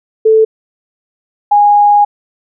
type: tone pair in turn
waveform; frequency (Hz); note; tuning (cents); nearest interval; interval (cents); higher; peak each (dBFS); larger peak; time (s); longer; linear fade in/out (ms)
sine; 440 / 823.7; A4 / G#5; 0 / -14; major seventh; 1086; second; -4; neither; 0.25-0.45 / 1.51-2.05; second; 10
effects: none